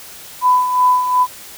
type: tone with tremolo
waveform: sine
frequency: 1000 Hz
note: B5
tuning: 21 cents sharp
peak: -8 dBFS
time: 0.41-1.27 s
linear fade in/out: 50 ms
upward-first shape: sine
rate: 2.7 Hz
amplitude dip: 60%
effects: white hiss -36 dBFS RMS until 1.57 s